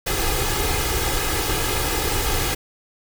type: noise with comb filter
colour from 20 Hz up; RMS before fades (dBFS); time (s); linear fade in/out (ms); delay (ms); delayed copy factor
pink; -22; 0.06-2.55; 10; 2.4; +0.7
effects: none